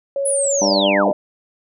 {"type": "tone with pitch glide", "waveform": "sine", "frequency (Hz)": [554.4, 604.6], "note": ["C#5", "D#5"], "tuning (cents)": [0, -50], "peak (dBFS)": -18, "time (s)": [0.16, 1.13], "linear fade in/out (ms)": 2, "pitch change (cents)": 150, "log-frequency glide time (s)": [0.51, 1.01]}
{"type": "linear sweep", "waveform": "sine", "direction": "down", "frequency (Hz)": [10370, 157.6], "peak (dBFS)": -18, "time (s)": [0.25, 1.11], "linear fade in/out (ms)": 10}
{"type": "harmonic tone", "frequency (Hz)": 99.4, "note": "G2", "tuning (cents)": 25, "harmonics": [2, 3, 4, 5, 6, 7, 8, 9, 10], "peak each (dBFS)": [-22, -22, -27, -28, -26, -26, -28, -27, -32], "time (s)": [0.61, 1.12], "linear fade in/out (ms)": 10}
{"effects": []}